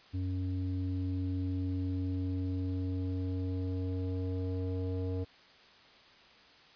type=tone with low-pass filter sweep; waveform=square; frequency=92.5 Hz; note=F#2; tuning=in tune; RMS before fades=-34 dBFS; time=0.13-5.25 s; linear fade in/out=20 ms; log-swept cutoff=230 to 480 Hz; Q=2.3; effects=white hiss -58 dBFS RMS until 6.75 s + resampled to 11025 Hz